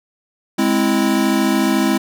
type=chord; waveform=square; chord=Ab augmented; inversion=none; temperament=equal; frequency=207.7 / 261.6 / 329.6 Hz; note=Ab3 / C4 / E4; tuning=0 / 0 / 0 cents; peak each=-19 dBFS; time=0.58-1.98 s; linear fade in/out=10 ms; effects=none